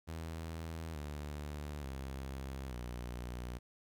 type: tone with pitch steps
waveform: sawtooth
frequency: 81.4 / 73.79 / 66.89 / 60.63 Hz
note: E2 / D2 / C2 / B1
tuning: -21 / +9 / +39 / -31 cents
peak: -37 dBFS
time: 0.07-3.59 s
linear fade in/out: 20 ms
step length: 880 ms
effects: 12-bit